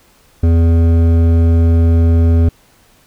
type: tone with hard clipping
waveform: triangle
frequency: 83.3 Hz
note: E2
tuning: 19 cents sharp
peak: -9 dBFS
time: 0.43-2.49 s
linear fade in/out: 5 ms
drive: 15 dB
effects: pink hiss -50 dBFS RMS until 3.06 s